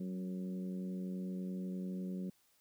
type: harmonic tone with a mistuned harmonic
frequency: 91.7 Hz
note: F#2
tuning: 15 cents flat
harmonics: 2 / 3 / 4 / 5 / 6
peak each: -38 / -50 / -50 / -55 / -57 dBFS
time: 0-2.3 s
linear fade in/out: 5 ms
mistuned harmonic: 2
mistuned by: +26 cents
effects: white hiss -72 dBFS RMS until 2.6 s